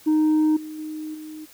sine tone with level steps, 309.6 Hz, D#4, 9 cents flat, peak -13 / -32 / -29 / -34 dBFS, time 0.06-1.46 s, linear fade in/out 20 ms, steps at 0.56 / 0.78 / 1.14 s, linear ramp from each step 10 ms, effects tanh soft clip ceiling -15 dBFS + white hiss -50 dBFS RMS until 1.53 s

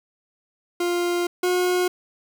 40% pulse tone pair in turn, 350 / 360.9 Hz, F4 / F#4, +4 / -43 cents, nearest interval minor second, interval 53 cents, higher second, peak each -20 / -18 dBFS, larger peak second, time 0.8-1.27 / 1.43-1.88 s, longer first, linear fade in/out 5 ms, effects none

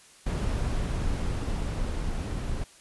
brown noise with level ramp, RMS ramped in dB -27 to -31 dBFS, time 0.26-2.64 s, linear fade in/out 5 ms, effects white hiss -54 dBFS RMS until 2.8 s + resampled to 24000 Hz

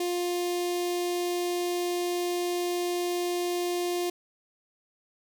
sawtooth tone with notch filter, 352.6 Hz, F4, 17 cents sharp, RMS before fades -29 dBFS, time 0-4.1 s, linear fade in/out 5 ms, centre 1400 Hz, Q 0.85, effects none

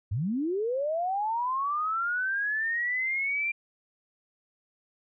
sine linear sweep, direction up, 86.2 to 2384 Hz, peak -26 dBFS, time 0.11-3.52 s, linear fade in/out 10 ms, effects none

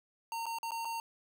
square tone with dropouts, 917 Hz, A#5, 29 cents flat, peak -36 dBFS, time 0.32-1 s, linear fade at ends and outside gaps 1 ms, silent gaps 0.457-0.465 / 0.586-0.63 / 0.708-0.718 / 0.848-0.853 s, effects none

